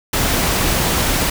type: noise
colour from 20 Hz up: pink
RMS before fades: -17 dBFS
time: 0.13-1.3 s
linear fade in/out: 5 ms
effects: none